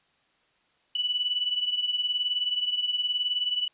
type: beating tone pair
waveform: sine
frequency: 2960 / 2979 Hz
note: F#7 / F#7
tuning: 0 / +11 cents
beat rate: 19 Hz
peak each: -26 / -31 dBFS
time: 0.95-3.68 s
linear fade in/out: 5 ms
effects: white hiss -67 dBFS RMS until 3.73 s + resampled to 8000 Hz